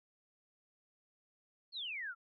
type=exponential sweep; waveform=sine; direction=down; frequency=4435 to 1318.5 Hz; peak=-39 dBFS; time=1.72-2.15 s; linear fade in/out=50 ms; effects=none